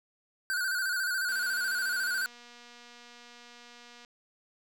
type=tone with vibrato; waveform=square; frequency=1500 Hz; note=F#6; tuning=23 cents sharp; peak=-29 dBFS; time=0.5-2.26 s; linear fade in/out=0 ms; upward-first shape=square; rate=14 Hz; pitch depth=59 cents each way
type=click train; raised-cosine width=0.2 ms; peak=-35 dBFS; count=663; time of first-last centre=1.29-4.048 s; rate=240 Hz
effects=none